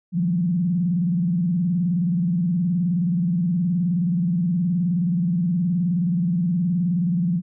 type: tone with vibrato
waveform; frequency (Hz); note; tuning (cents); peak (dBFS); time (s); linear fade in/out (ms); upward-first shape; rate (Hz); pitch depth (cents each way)
sine; 174.61; F3; 0; -18; 0.12-7.42; 50; square; 19; 110
effects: none